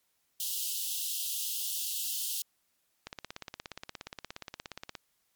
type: high-pass noise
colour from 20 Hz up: white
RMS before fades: -34 dBFS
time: 0.4-2.42 s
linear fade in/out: 2 ms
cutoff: 2800 Hz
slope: 96 dB/octave
type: click train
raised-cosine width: 0.2 ms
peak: -22 dBFS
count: 33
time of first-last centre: 3.07-4.952 s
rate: 17 Hz
effects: white hiss -75 dBFS RMS until 5.35 s + MP3 96 kbps